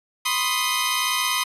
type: tone cluster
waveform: 15% pulse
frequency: 998 / 1059 / 1243 / 3100 Hz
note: B5 / C6 / D#6 / G7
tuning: +18 / +21 / -2 / -20 cents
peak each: -20 dBFS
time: 0.25-1.44 s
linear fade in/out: 10 ms
effects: resampled to 32000 Hz